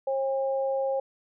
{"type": "tone pair together", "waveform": "sine", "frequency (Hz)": [539, 805.9], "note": ["C#5", "G5"], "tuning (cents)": [-49, 48], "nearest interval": "perfect fifth", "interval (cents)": 697, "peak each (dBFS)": [-25, -33], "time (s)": [0.07, 1], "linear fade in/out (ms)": 5, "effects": []}